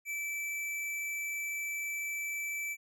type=tone; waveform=square; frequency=2318 Hz; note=D7; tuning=23 cents flat; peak=-35 dBFS; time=0.05-2.77 s; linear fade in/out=50 ms; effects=none